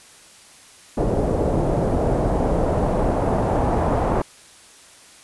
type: noise with low-pass filter sweep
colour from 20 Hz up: pink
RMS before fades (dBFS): -20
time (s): 0.97-4.22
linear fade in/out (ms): 5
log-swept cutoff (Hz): 530 to 830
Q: 1.7
effects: white hiss -47 dBFS RMS until 5.23 s + resampled to 24000 Hz